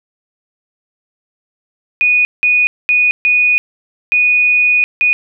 sine tone bursts at uneven times, 2475 Hz, D#7, 10 cents flat, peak -8 dBFS, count 6, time 2.01-2.25 / 2.43-2.67 / 2.89-3.11 / 3.25-3.58 / 4.12-4.84 / 5.01-5.13 s, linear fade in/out 0 ms, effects none

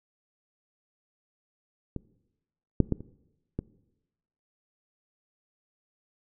clicks, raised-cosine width 3 ms, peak -20 / -6 / -12 / -28 / -17 dBFS, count 5, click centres 1.963 / 2.803 / 2.923 / 3.006 / 3.59 s, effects noise-tail reverb RT60 1.0 s tail -21 dB re dry

